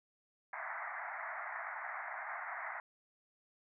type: band-pass noise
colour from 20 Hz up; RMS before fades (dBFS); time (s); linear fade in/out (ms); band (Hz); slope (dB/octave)
white; -43; 0.53-2.8; 2; 640 to 2100; 96
effects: none